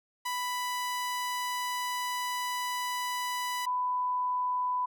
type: tone pair in turn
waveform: sawtooth / sine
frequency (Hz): 990 / 996.9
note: B5 / B5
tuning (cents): +4 / +16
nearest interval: unison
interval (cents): 12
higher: second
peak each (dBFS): -27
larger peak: neither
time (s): 0.25-3.66 / 3.66-4.86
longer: first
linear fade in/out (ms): 10
effects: none